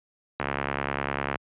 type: click train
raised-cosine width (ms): 0.5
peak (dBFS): -11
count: 68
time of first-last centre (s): 0.4-1.357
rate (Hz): 70
effects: high-pass 80 Hz 12 dB/octave + resampled to 8000 Hz